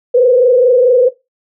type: tone with frequency modulation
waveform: sine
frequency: 496.1 Hz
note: B4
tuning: 8 cents sharp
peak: -5 dBFS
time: 0.14-1.09 s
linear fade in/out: 10 ms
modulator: 24.6 Hz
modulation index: 1
effects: noise-tail reverb RT60 0.2 s tail -17 dB re dry